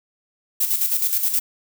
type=noise with tremolo; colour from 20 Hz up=violet; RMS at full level=-19 dBFS; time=0.6-1.4 s; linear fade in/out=10 ms; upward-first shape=square; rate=9.5 Hz; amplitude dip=55%; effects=none